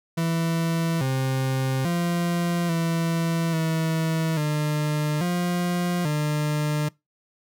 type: tone with pitch steps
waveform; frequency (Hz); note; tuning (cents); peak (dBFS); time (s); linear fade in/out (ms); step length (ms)
40% pulse; 165.4 / 132.2 / 172.6 / 166 / 161.4 / 150.5 / 176.3 / 150; E3 / C3 / F3 / E3 / E3 / D3 / F3 / D3; +6 / +18 / -20 / +12 / -36 / +43 / +17 / +37; -21; 0.17-6.89; 10; 840
effects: noise-tail reverb RT60 0.2 s tail -22 dB re dry